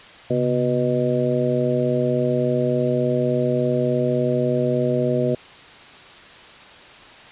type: harmonic tone with a mistuned harmonic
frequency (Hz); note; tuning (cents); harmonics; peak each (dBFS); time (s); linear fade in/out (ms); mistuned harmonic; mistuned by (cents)
123.47; B2; 0; 1 / 2 / 3 / 4 / 5; -24 / -24 / -24 / -24 / -24; 0.3-5.35; 5; 1; +150
effects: white hiss -43 dBFS RMS until 7.31 s + resampled to 8000 Hz